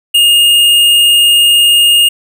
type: tone with tanh clipping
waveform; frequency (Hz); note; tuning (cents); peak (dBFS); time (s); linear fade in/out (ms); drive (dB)
triangle; 2839; F7; +28; -6; 0.14-2.09; 10; 18
effects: none